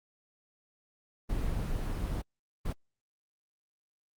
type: noise bursts at uneven times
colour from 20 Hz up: brown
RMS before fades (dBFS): -32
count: 2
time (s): 1.29-2.22 / 2.65-2.73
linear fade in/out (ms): 10
effects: Opus 24 kbps